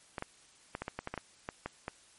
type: clicks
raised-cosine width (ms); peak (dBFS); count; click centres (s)
0.5; -21; 12; 0.182 / 0.224 / 0.751 / 0.82 / 0.881 / 0.99 / 1.074 / 1.14 / 1.177 / 1.489 / 1.66 / 1.881
effects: white hiss -61 dBFS RMS until 2.18 s + MP3 48 kbps